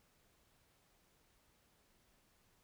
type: silence
effects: pink hiss -73 dBFS RMS until 2.63 s